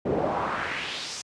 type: noise with band-pass filter sweep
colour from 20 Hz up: brown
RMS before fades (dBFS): -29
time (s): 0.05-1.22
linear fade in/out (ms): 10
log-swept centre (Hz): 400 to 6800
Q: 2.2
effects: high-pass 80 Hz 12 dB/octave + resampled to 22050 Hz